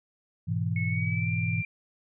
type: chord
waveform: sine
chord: E major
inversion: first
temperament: equal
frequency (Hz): 103.83 / 123.47 / 164.81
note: G#2 / B2 / E3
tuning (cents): 0 / 0 / 0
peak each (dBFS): -29 / -32 / -30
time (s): 0.47-1.63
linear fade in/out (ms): 20
type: tone with pitch glide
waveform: sine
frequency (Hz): 2197 to 2368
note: C#7 to D7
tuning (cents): -16 to +14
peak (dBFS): -32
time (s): 0.76-1.65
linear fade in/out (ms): 2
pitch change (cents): +130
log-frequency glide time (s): 0.87-1.3
effects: none